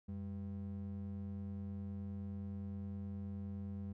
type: ring-modulated tone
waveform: triangle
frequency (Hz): 145.7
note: D3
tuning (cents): -13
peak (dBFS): -36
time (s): 0.08-3.93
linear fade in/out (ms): 10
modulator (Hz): 54.8
effects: none